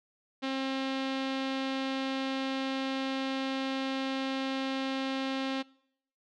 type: tone with low-pass filter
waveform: sawtooth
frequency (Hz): 267.1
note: C4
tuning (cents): +36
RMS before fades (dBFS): -33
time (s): 0.42-5.63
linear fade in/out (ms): 20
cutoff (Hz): 3700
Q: 2.1
effects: noise-tail reverb RT60 0.7 s tail -23 dB re dry